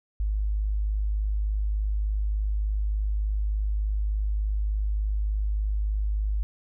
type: tone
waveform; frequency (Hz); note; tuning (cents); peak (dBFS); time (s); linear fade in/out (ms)
sine; 51.7; G#1; -7; -23; 0.2-6.43; 0
effects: none